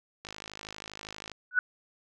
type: click train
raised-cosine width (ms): 0.2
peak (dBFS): -23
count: 57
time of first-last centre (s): 0.25-1.317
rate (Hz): 52.5
type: tone with exponential growth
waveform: sine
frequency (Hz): 1480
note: F#6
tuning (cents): 0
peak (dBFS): -16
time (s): 1.51-1.59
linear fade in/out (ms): 2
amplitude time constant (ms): 17
effects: none